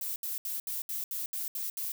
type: noise bursts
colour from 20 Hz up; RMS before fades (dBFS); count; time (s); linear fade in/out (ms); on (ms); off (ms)
violet; -35; 9; 0.01-1.92; 2; 150; 70
effects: none